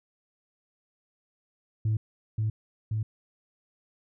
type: tone with echo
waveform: sine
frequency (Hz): 108.7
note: A2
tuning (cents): -21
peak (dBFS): -21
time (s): 1.85-1.97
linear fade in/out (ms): 5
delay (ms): 530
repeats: 2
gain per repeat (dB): -2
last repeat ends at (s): 3.03
effects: tanh soft clip ceiling -21 dBFS